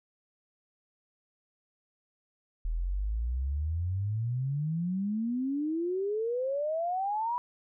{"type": "exponential sweep", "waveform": "sine", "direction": "up", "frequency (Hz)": [38.89, 987.8], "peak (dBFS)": -28, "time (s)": [2.65, 7.38], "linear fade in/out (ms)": 0, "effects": []}